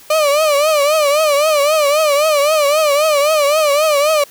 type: tone with vibrato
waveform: 35% pulse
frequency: 597 Hz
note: D5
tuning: 28 cents sharp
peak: -9 dBFS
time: 0.1-4.24 s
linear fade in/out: 5 ms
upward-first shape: triangle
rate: 3.8 Hz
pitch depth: 130 cents each way
effects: white hiss -42 dBFS RMS until 4.3 s